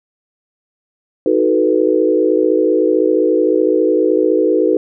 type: chord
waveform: sine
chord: B dominant seventh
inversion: first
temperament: equal with one note detuned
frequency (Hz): 314.4 / 370 / 440 / 493.9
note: D#4 / F#4 / A4 / B4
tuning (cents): +18 / 0 / 0 / 0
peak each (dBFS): -16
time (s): 1.26-4.77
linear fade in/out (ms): 2
effects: none